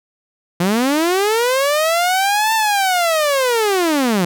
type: linear two-way sweep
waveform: sawtooth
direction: up then down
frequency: 167.3 to 897 to 167.3 Hz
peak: -10 dBFS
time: 0.6-4.25 s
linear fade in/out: 5 ms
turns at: 2.54 s
effects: none